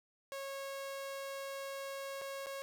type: tone with dropouts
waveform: sawtooth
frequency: 548 Hz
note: C#5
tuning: 20 cents flat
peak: -37 dBFS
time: 0.32-2.62 s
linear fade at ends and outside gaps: 0 ms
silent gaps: 2.214-2.218 / 2.461-2.468 s
effects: none